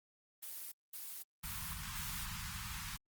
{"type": "noise bursts", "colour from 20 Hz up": "blue", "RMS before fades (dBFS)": -46, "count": 4, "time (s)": [0.42, 2.25], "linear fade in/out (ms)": 10, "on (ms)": 300, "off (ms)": 210}
{"type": "band-stop noise", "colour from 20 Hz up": "pink", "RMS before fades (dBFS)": -44, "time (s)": [1.43, 2.97], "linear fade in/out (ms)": 10, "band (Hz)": [200, 920], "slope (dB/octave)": 48}
{"effects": ["Opus 24 kbps"]}